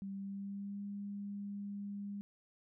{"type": "tone with pitch glide", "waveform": "sine", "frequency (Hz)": [195.9, 201.9], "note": ["G3", "G#3"], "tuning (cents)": [-1, -49], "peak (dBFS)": -40, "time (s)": [0.02, 2.21], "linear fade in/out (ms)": 0, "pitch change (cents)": 52, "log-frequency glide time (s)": [0.13, 0.84], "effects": []}